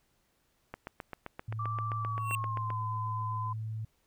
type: click train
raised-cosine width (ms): 0.5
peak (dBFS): -24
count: 16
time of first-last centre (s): 0.74-2.703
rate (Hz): 7.64
type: tone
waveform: sine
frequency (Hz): 110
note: A2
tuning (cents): 0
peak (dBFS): -34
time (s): 1.48-3.85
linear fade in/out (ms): 5
type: tone with pitch glide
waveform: sine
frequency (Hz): 1169 to 1017.7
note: D6 to C6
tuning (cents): -8 to -48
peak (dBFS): -34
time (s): 1.59-3.53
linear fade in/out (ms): 5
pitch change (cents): -240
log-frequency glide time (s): 1.98-2.78
type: tone with exponential growth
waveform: square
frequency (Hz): 2723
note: F7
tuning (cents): -44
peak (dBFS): -28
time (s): 2.17-2.35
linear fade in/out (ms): 1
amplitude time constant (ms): 38
effects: pink hiss -73 dBFS RMS until 4.06 s